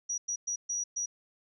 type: tone bursts at uneven times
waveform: sine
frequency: 5800 Hz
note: F#8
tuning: 35 cents flat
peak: -30 dBFS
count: 5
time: 0.09-0.18 / 0.28-0.36 / 0.47-0.56 / 0.69-0.84 / 0.96-1.06 s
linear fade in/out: 10 ms
effects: none